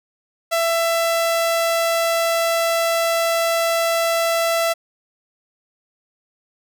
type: tone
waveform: sawtooth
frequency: 667 Hz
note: E5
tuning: 20 cents sharp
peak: -13 dBFS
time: 0.51-4.74 s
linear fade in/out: 20 ms
effects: none